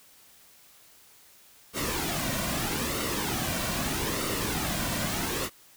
pink noise with flanger, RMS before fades -30 dBFS, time 1.73-5.5 s, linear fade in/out 50 ms, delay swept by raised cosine 1.2 to 2.4 ms, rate 0.79 Hz, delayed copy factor -0.55, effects white hiss -56 dBFS RMS until 5.76 s

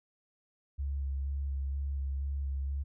sine tone with vibrato, 69 Hz, C#2, 7 cents flat, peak -31 dBFS, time 0.78-2.84 s, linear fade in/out 20 ms, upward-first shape square, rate 2.1 Hz, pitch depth 17 cents each way, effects none

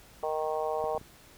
harmonic tone, 155.56 Hz, D#3, in tune, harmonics 3 / 4 / 5 / 6 / 7, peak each -33 / -33 / -34 / -39 / -40 dBFS, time 0.23-0.98 s, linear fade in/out 2 ms
clicks, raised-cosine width 3 ms, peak -32 / -32 / -38 / -36 dBFS, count 4, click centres 0.841 / 0.949 / 0.983 / 1.014 s
effects pink hiss -55 dBFS RMS until 1.37 s

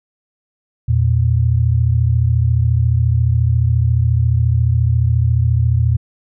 sine tone pair together, 83.7 / 117.99 Hz, E2 / A#2, +27 / +21 cents, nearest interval tritone, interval 594 cents, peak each -15 / -13 dBFS, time 0.88-5.97 s, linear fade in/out 10 ms, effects none

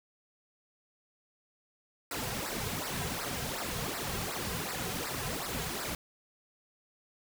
pink noise with flanger, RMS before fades -36 dBFS, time 2.11-5.95 s, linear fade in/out 2 ms, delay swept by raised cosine 0.3 to 3.5 ms, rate 2.7 Hz, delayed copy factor -0.85, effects none

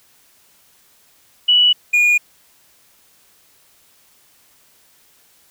sine / triangle tone pair in turn, 2948 / 2438 Hz, F#7 / D#7, -7 / -36 cents, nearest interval minor third, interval 329 cents, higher first, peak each -9 dBFS, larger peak neither, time 1.48-1.73 / 1.93-2.18 s, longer neither, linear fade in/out 10 ms, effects white hiss -54 dBFS RMS until 5.5 s

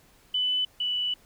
sine tone pair in turn, 2999 / 2965 Hz, F#7 / F#7, +23 / +3 cents, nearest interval unison, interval 20 cents, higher first, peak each -23 / -25 dBFS, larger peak first, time 0.34-0.65 / 0.8-1.14 s, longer second, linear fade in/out 5 ms, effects pink hiss -59 dBFS RMS until 1.25 s

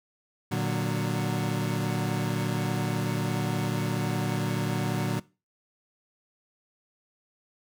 30% pulse chord, Bb augmented, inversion none, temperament equal with one note detuned, 116.54 / 148.28 / 185 Hz, Bb2 / D3 / F#3, 0 / +17 / 0 cents, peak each -28 dBFS, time 0.51-5.2 s, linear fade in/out 10 ms, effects noise-tail reverb RT60 0.3 s tail -21 dB re dry

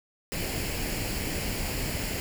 pink noise with comb filter, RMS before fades -31 dBFS, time 0.32-2.2 s, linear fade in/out 0 ms, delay 0.41 ms, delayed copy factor +0.55, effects none

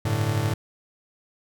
45% pulse chord, G suspended second, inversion none, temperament just, 98 / 110.25 / 147 Hz, G2 / A2 / D3, 0 / +4 / +2 cents, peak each -29 / -24 / -29 dBFS, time 0.05-0.54 s, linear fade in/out 5 ms, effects none

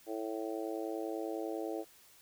harmonic tone, 110 Hz, A2, in tune, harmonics 3 / 4 / 5 / 6 / 7, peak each -39 / -41 / -43 / -45 / -46 dBFS, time 0.06-1.85 s, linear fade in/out 50 ms, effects white hiss -61 dBFS RMS until 2.21 s

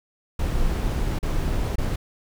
brown noise with dropouts, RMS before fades -23 dBFS, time 0.39-1.96 s, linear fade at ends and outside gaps 5 ms, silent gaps 1.189-1.228 / 1.758-1.782 s, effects none

